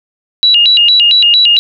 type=tone with vibrato; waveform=sine; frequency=3339 Hz; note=G#7; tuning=9 cents sharp; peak=-4 dBFS; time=0.43-1.59 s; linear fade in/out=0 ms; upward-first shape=square; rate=4.4 Hz; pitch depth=280 cents each way; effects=none